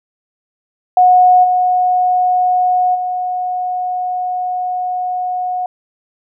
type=tone with level steps; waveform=sine; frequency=729 Hz; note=F#5; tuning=26 cents flat; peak=-5 / -10 / -16 dBFS; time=0.97-5.66 s; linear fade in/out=2 ms; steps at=1.43 / 2.94 s; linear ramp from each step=20 ms; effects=none